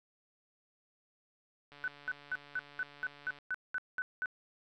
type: click train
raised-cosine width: 0.3 ms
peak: -38 dBFS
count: 241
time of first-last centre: 1.72-3.387 s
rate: 144 Hz
type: tone bursts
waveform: sine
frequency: 1500 Hz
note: F#6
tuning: 23 cents sharp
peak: -32 dBFS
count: 11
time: 1.84-4.258 s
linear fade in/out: 0 ms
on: 38 ms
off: 200 ms
effects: none